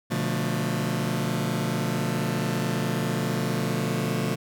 sawtooth chord, B half-diminished seventh, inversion none, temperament just, 123.47 / 148.16 / 177.8 / 222.2 Hz, B2 / D3 / F3 / A3, 0 / +16 / +31 / +17 cents, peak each -26 dBFS, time 0.1-4.36 s, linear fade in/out 20 ms, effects none

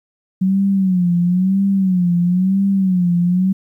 sine tone with vibrato, 185 Hz, F#3, in tune, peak -12 dBFS, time 0.41-3.53 s, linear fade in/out 10 ms, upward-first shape sine, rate 1 Hz, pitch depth 110 cents each way, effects 9-bit

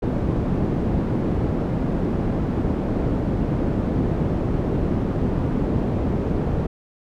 white low-pass noise, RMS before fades -22 dBFS, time 0.02-6.67 s, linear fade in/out 10 ms, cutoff 280 Hz, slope 12 dB/octave, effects none

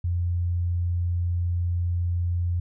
sine tone, 87.31 Hz, F2, in tune, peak -22 dBFS, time 0.04-2.6 s, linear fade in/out 5 ms, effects none

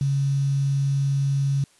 sine tone with quantisation, 138.59 Hz, C#3, in tune, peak -19 dBFS, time 0.01-1.64 s, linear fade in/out 2 ms, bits 7, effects white hiss -58 dBFS RMS until 1.79 s + resampled to 24000 Hz

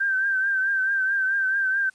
sine tone with vibrato, 1565 Hz, G6, 3 cents flat, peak -20 dBFS, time 0-1.9 s, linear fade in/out 10 ms, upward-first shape triangle, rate 4.6 Hz, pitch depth 56 cents each way, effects white hiss -60 dBFS RMS until 1.94 s + resampled to 22050 Hz

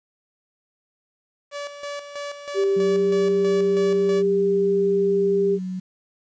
sawtooth tone with tremolo, 575 Hz, D5, 37 cents flat, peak -25 dBFS, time 1.51-4.23 s, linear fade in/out 50 ms, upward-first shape square, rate 3.1 Hz, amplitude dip 60%
sine tone with pitch glide, 393.1 to 397.9 Hz, G4 to G4, +5 to +26 cents, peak -17 dBFS, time 2.54-5.59 s, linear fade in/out 50 ms, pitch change +21 cents, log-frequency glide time 2.8-2.99 s
sine tone, 185 Hz, F#3, in tune, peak -26 dBFS, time 2.76-5.8 s, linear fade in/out 10 ms
effects resampled to 16000 Hz + 9-bit

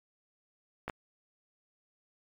clicks, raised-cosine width 0.5 ms, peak -21 / -20 dBFS, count 2, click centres 0.88 / 0.898 s, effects MP3 96 kbps

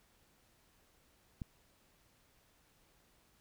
click, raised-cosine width 5 ms, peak -28 dBFS, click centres 1.418 s, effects pink hiss -70 dBFS RMS until 3.4 s

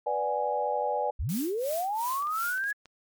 sine chord, G# half-diminished seventh, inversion first, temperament equal, 493.9 / 587.3 / 740 / 830.6 Hz, B4 / D5 / F#5 / G#5, 0 / 0 / 0 / 0 cents, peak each -32 / -31 / -35 / -29 dBFS, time 0.06-1.11 s, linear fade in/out 10 ms
sine linear sweep, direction up, 42.72 to 1698 Hz, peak -27 dBFS, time 1.19-2.73 s, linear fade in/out 10 ms
blue noise with tremolo, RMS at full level -37 dBFS, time 1.29-2.71 s, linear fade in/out 0 ms, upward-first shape sine, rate 2.8 Hz, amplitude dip 90%
clicks, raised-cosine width 0.2 ms, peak -32 dBFS, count 6, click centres 2.138 / 2.224 / 2.271 / 2.578 / 2.64 / 2.857 s
effects MP3 96 kbps

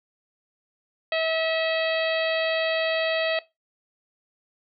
harmonic tone, 646 Hz, E5, 35 cents flat, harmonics 1 / 2 / 3 / 4 / 5 / 6 / 7, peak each -24 / -36 / -31 / -31 / -33 / -35 / -40 dBFS, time 1.12-3.39 s, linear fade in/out 2 ms, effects noise-tail reverb RT60 0.2 s tail -18 dB re dry

